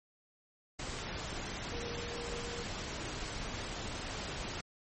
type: tone in noise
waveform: sine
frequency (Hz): 473.4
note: A#4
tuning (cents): +27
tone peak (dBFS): -43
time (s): 1.72-2.64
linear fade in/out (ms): 5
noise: pink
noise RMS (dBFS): -40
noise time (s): 0.79-4.61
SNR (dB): -6
effects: MP3 32 kbps